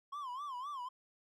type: tone with vibrato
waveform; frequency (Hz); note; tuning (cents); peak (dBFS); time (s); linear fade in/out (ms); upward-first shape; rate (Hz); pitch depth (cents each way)
triangle; 1073; C6; +43; -38; 0.12-0.89; 10; sine; 3.9; 170
effects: none